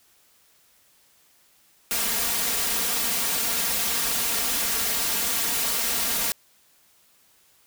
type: noise with comb filter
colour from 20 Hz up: white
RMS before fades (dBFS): -25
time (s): 1.91-6.32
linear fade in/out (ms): 0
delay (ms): 4.3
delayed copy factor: +0.7
effects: white hiss -60 dBFS RMS until 7.66 s